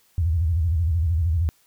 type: tone with vibrato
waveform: sine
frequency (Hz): 82.41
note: E2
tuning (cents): 0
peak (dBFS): -18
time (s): 0.18-1.49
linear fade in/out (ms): 0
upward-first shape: square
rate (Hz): 13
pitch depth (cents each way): 130
effects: white hiss -61 dBFS RMS until 1.66 s